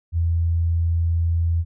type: tone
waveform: sine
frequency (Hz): 83.8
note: E2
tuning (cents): +29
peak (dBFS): -17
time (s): 0.12-1.65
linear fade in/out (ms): 50
effects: none